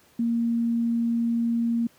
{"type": "tone", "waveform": "sine", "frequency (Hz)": 232.9, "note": "A#3", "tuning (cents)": -1, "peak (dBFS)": -21, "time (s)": [0.19, 1.87], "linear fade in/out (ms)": 5, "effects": ["pink hiss -58 dBFS RMS until 1.98 s", "high-pass 100 Hz 12 dB/octave"]}